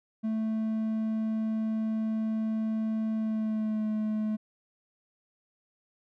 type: tone with pitch glide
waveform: triangle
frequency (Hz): 220 to 215.2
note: A3 to A3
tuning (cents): 0 to -38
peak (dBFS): -25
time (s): 0.23-4.37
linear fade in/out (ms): 20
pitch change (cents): -38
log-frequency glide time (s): 3.15-3.87
effects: none